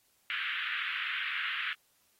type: band-pass noise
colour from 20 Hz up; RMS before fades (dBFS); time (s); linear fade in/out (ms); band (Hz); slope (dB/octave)
pink; -35; 0.3-1.73; 0; 1400 to 3200; 48
effects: white hiss -70 dBFS RMS until 2.19 s + AAC 48 kbps